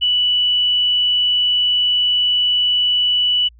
sine tone, 2960 Hz, F#7, in tune, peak -13 dBFS, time 0.01-3.49 s, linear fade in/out 20 ms, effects added 58 Hz sine -44 dBFS peak until 3.59 s

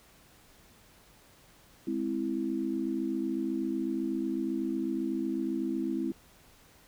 sine chord, Ab augmented, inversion none, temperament equal, 207.7 / 261.6 / 329.6 Hz, Ab3 / C4 / E4, 0 / 0 / 0 cents, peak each -36 / -33 / -32 dBFS, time 1.87-6.12 s, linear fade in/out 5 ms, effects pink hiss -59 dBFS RMS until 6.87 s

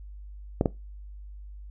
clicks, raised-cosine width 2 ms, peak -8 dBFS, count 2, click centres 0.611 / 0.658 s, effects noise-tail reverb RT60 0.2 s tail -19 dB re dry + added 50 Hz sine -40 dBFS peak until 1.7 s

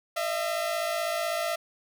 sawtooth tone pair together, 616 / 672 Hz, D#5 / E5, -17 / +33 cents, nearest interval major second, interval 150 cents, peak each -28 / -25 dBFS, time 0.16-1.56 s, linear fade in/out 10 ms, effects none

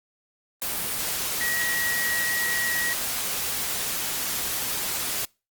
sine tone in noise, 1912 Hz, A#6, 43 cents sharp, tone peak -25 dBFS, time 1.41-2.93 s, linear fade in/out 0 ms, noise white, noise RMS -28 dBFS, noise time 0.62-5.25 s, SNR 0 dB, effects noise-tail reverb RT60 0.3 s tail -26 dB re dry + Opus 32 kbps

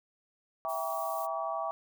sine chord, E diminished seventh, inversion none, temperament just, 659.3 / 791.1 / 949.3 / 1139.2 Hz, E5 / G5 / Bb5 / Db6, 0 / +16 / +31 / +47 cents, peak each -35 / -37 / -41 / -36 dBFS, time 0.65-1.71 s, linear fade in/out 0 ms
violet noise, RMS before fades -45 dBFS, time 0.68-1.27 s, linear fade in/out 20 ms
effects none

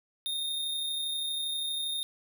square tone with amplitude modulation, 3675 Hz, A#7, 25 cents flat, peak -30 dBFS, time 0.26-2.03 s, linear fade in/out 0 ms, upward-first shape sine, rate 32.5 Hz, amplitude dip 25%, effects none

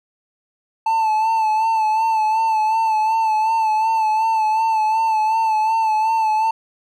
triangle tone with vibrato, 880 Hz, A5, in tune, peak -13 dBFS, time 0.86-6.51 s, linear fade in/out 5 ms, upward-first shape sine, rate 2.7 Hz, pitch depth 40 cents each way, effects none

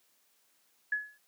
sine tone with exponential decay, 1696 Hz, G#6, 36 cents sharp, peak -25 dBFS, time 0.92-1.18 s, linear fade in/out 5 ms, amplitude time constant 56 ms, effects white hiss -70 dBFS RMS until 1.27 s + high-pass 200 Hz 12 dB/octave

